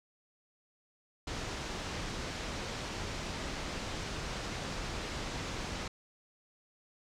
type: low-pass noise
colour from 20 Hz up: pink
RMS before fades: -39 dBFS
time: 1.27-5.88 s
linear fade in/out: 5 ms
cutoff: 6700 Hz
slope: 24 dB/octave
effects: none